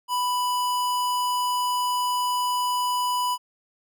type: tone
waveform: square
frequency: 990 Hz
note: B5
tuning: 4 cents sharp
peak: -23 dBFS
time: 0.08-3.38 s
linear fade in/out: 50 ms
effects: none